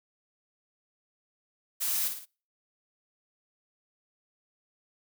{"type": "noise with echo", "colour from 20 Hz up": "blue", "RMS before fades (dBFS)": -30, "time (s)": [1.8, 2.09], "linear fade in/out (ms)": 20, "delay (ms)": 56, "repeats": 3, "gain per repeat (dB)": -6, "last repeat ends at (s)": 2.258, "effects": ["noise-tail reverb RT60 0.4 s tail -26 dB re dry"]}